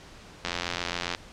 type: click train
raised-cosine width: 0.2 ms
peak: -11 dBFS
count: 62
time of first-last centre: 0.45-1.149 s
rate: 87.3 Hz
effects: pink hiss -48 dBFS RMS until 1.32 s + low-pass 6000 Hz 12 dB/octave